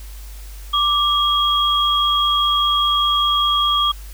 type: tone pair together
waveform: sine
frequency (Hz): 1175 / 3285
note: D6 / G#7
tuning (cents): +1 / -20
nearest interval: octave + tritone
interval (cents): 1779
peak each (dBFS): -17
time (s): 0.73-3.92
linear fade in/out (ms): 10
effects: added 50 Hz sine -32 dBFS peak until 4.13 s + white hiss -44 dBFS RMS until 4.13 s